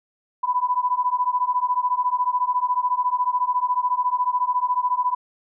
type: beating tone pair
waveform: sine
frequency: 987.8 / 1001.8 Hz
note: B5 / B5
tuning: 0 / +24 cents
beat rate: 14 Hz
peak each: -22 dBFS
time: 0.43-5.15 s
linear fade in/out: 10 ms
effects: none